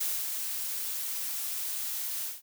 blue noise with ADSR envelope, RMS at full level -30 dBFS, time 0-2.42 s, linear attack 12 ms, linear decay 260 ms, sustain -4 dB, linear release 180 ms, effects none

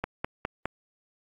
click train, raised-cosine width 0.5 ms, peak -13 dBFS, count 4, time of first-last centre 0.04-0.656 s, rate 4.87 Hz, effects AAC 64 kbps

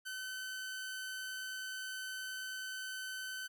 sawtooth tone, 1523 Hz, F#6, 50 cents sharp, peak -37 dBFS, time 0.05-3.48 s, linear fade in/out 20 ms, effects none

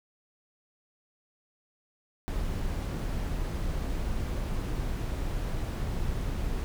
brown noise, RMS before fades -31 dBFS, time 2.28-6.64 s, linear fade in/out 0 ms, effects none

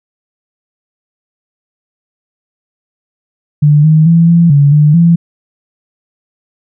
sine tone with pitch steps, 148.2 / 156.5 / 167 / 169.4 / 142.7 / 149.6 / 169 Hz, D3 / D#3 / E3 / E3 / D3 / D3 / E3, +16 / +10 / +23 / +48 / -49 / +32 / +43 cents, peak -3 dBFS, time 3.62-5.16 s, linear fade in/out 10 ms, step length 220 ms, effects none

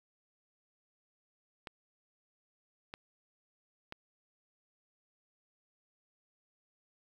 clicks, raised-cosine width 0.3 ms, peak -26 dBFS, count 3, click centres 1.672 / 2.939 / 3.924 s, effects 9-bit

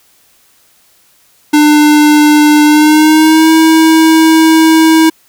square tone with pitch glide, 299.2 to 320.7 Hz, D4 to E4, +32 to -48 cents, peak -4 dBFS, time 1.53-5.1 s, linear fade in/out 10 ms, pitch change +120 cents, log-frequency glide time 2.65-3.51 s, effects white hiss -49 dBFS RMS until 5.28 s

